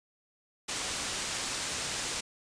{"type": "low-pass noise", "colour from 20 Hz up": "white", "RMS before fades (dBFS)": -35, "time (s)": [0.68, 2.21], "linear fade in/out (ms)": 10, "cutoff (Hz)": 8600, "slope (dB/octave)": 24, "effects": ["resampled to 22050 Hz"]}